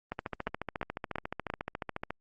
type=two click trains; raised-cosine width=0.5 ms; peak=-19 / -17 dBFS; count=29 / 4; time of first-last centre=0.12-2.106 / 0.47-1.501 s; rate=14.1 / 2.91 Hz; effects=Opus 32 kbps